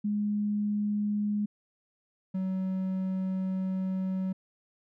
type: tone pair in turn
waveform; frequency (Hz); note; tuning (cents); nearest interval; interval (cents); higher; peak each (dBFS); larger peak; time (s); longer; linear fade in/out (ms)
sine / triangle; 207.7 / 188.27; G#3 / F#3; 0 / +30; major second; 170; first; -26; neither; 0.04-1.46 / 2.34-4.33; second; 10
effects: none